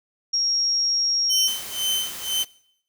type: tone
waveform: sine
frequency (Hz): 5588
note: F8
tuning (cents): 0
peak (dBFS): -19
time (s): 0.33-1.48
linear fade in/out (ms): 10
type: tone with tremolo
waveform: sawtooth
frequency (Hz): 3070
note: G7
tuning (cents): -37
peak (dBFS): -17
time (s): 1.29-2.44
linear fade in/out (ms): 20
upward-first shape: sine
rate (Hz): 2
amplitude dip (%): 95
type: noise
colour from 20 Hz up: white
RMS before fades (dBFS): -35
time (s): 1.47-2.45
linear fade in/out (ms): 10
effects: noise-tail reverb RT60 0.7 s tail -21 dB re dry